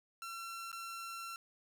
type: tone with dropouts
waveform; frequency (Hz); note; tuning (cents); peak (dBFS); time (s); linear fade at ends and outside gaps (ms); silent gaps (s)
sawtooth; 1355; E6; +47; -39; 0.22-1.36; 1; 0.717-0.728
effects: none